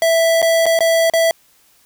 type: tone with dropouts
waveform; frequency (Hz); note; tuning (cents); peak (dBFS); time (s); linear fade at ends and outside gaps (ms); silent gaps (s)
square; 659.3; E5; 0; -12; 0.02-1.31; 1; 0.418-0.426 / 0.657-0.664 / 0.79-0.806 / 1.099-1.136
effects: white hiss -54 dBFS RMS until 1.85 s